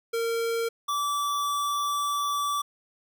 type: tone pair in turn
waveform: square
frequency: 460.2 / 1157.3 Hz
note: A#4 / D6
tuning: -22 / -26 cents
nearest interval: octave + major third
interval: 1596 cents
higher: second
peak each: -26 dBFS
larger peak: neither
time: 0.13-0.69 / 0.88-2.62 s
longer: second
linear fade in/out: 10 ms
effects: none